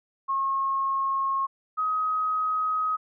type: tone pair in turn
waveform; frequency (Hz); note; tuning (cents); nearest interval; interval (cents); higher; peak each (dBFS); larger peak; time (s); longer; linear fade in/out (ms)
sine; 1084 / 1262.9; C#6 / D#6; -39 / +25; minor third; 264; second; -23; neither; 0.28-1.47 / 1.77-2.97; second; 20
effects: none